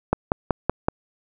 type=click train; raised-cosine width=1 ms; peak=-4 dBFS; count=5; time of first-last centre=0.13-0.885 s; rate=5.3 Hz; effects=none